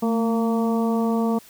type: harmonic tone with a mistuned harmonic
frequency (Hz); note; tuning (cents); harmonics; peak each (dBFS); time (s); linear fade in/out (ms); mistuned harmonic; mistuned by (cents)
229.6; A#3; -26; 1 / 2 / 3 / 4 / 5; -20 / -26 / -30 / -32 / -34; 0.02-1.39; 10; 1; -40
effects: white hiss -49 dBFS RMS until 1.49 s